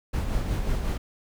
brown noise with tremolo, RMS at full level -25 dBFS, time 0.13-0.98 s, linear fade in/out 10 ms, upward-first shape sine, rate 5.5 Hz, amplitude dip 40%, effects none

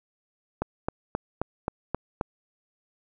click train, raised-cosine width 1 ms, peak -12 dBFS, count 7, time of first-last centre 0.62-2.212 s, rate 3.77 Hz, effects none

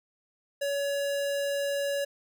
square tone, 564 Hz, C#5, 30 cents sharp, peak -28 dBFS, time 0.61-2.05 s, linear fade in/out 10 ms, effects none

